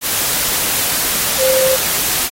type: tone in noise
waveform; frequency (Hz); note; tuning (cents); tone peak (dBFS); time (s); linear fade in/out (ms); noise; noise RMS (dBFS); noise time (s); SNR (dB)
sine; 523.3; C5; 0; -12; 1.38-1.78; 50; white; -17; 0.01-2.3; +2
effects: AAC 48 kbps